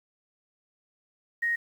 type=tone; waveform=sine; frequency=1871 Hz; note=A#6; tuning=6 cents sharp; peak=-24 dBFS; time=1.42-1.56 s; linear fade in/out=10 ms; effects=9-bit